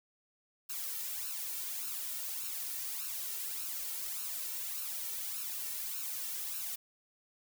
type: noise with flanger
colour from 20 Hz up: blue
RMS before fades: -39 dBFS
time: 0.69-6.76 s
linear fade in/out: 10 ms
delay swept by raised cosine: 0.73 to 2.23 ms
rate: 1.7 Hz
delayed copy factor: +0.7
effects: none